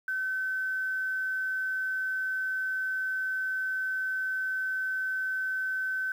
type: tone with quantisation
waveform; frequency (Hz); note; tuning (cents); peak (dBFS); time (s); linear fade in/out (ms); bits
sine; 1528; G6; -45; -28; 0.08-6.12; 2; 9
effects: none